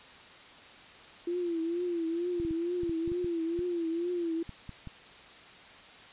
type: tone with vibrato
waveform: sine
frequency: 341 Hz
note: F4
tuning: 41 cents flat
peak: -29 dBFS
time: 1.27-4.43 s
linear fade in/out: 5 ms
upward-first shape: triangle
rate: 2.2 Hz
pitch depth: 93 cents each way
type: clicks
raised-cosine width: 5 ms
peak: -29 dBFS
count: 12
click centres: 2.4 / 2.45 / 2.509 / 2.834 / 2.895 / 3.077 / 3.118 / 3.245 / 3.591 / 4.493 / 4.693 / 4.873 s
effects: white hiss -51 dBFS RMS until 6.12 s + resampled to 8000 Hz